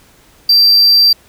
triangle tone, 4699 Hz, D8, in tune, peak -4 dBFS, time 0.49-1.13 s, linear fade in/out 5 ms, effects pink hiss -47 dBFS RMS until 1.28 s

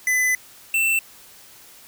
square tone pair in turn, 2010 / 2678 Hz, B6 / E7, +30 / +27 cents, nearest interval perfect fourth, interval 497 cents, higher second, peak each -18 dBFS, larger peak neither, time 0.07-0.35 / 0.74-0.99 s, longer first, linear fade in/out 2 ms, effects white hiss -47 dBFS RMS until 1.87 s

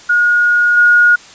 sine tone with level steps, 1440 Hz, F#6, 47 cents flat, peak -8 / -5 dBFS, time 0.09-1.16 s, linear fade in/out 10 ms, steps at 0.77 s, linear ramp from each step 5 ms, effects white hiss -38 dBFS RMS until 1.34 s + resampled to 16000 Hz

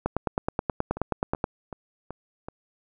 two click trains, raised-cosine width 1 ms, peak -10 / -21 dBFS, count 14 / 5, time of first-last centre 0.06-1.442 / 0.97-2.485 s, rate 9.41 / 2.64 Hz, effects none

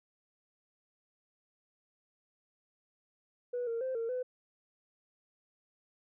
sine tone with pitch steps, 489.3 / 461.5 / 520 / 458.2 / 504 Hz, B4 / A#4 / C5 / A#4 / B4, -16 / -17 / -11 / -30 / +35 cents, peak -31 dBFS, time 3.53-4.23 s, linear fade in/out 10 ms, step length 140 ms, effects tanh soft clip ceiling -29 dBFS

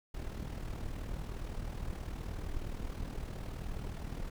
brown noise with amplitude modulation, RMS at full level -37 dBFS, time 0.14-4.3 s, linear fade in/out 5 ms, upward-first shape sine, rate 39.2 Hz, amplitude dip 60%, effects none

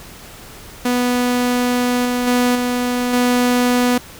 sawtooth tone with level steps, 246.3 Hz, B3, 5 cents flat, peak -11 / -13 / -9 / -13 / -9 dBFS, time 0.85-3.98 s, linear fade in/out 5 ms, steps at 2.05 / 2.27 / 2.55 / 3.13 s, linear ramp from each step 5 ms, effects pink hiss -38 dBFS RMS until 4.19 s

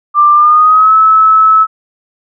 sine tone with pitch glide, 1185 to 1299.7 Hz, D6 to E6, +15 to -25 cents, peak -3 dBFS, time 0.14-1.67 s, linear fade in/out 50 ms, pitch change +160 cents, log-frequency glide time 0.33-0.94 s, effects none

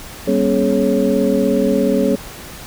sine tone cluster, 195.9 / 239.5 / 276.4 / 423.9 / 551 Hz, G3 / A#3 / C#4 / G#4 / C#5, -1 / +47 / -5 / +35 / -11 cents, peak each -19 dBFS, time 0.27-2.16 s, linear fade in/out 10 ms, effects pink hiss -34 dBFS RMS until 2.66 s

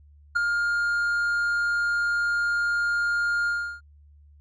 triangle tone with ADSR envelope, 1411 Hz, F6, 17 cents sharp, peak -15 dBFS, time 0.35-3.81 s, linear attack 17 ms, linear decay 4 ms, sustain -5 dB, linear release 340 ms, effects added 73 Hz sine -50 dBFS peak until 4.4 s + resampled to 22050 Hz

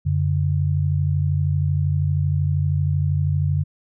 sine tone pair together, 91.21 / 144 Hz, F#2 / D3, -24 / -34 cents, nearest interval minor sixth, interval 790 cents, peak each -20 dBFS, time 0.05-3.64 s, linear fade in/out 20 ms, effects none

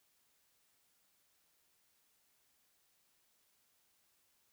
silence, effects white hiss -75 dBFS RMS until 4.52 s

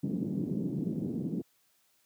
pink band-pass noise, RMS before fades -33 dBFS, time 0.03-1.42 s, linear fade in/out 5 ms, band 160 to 300 Hz, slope 24 dB/octave, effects white hiss -70 dBFS RMS until 2.05 s + high-pass 100 Hz 12 dB/octave

